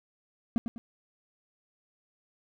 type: tone with echo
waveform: triangle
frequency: 232.9 Hz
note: A#3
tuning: 1 cent flat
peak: -20 dBFS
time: 0.56-0.58 s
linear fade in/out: 0 ms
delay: 100 ms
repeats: 2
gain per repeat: -8 dB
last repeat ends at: 0.78 s
effects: none